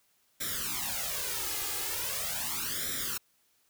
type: noise with flanger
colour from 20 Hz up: white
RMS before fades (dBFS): -34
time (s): 0.4-3.18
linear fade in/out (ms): 10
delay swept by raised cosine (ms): 0.54 to 2.44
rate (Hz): 0.4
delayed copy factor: +0.95
effects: white hiss -70 dBFS RMS until 3.69 s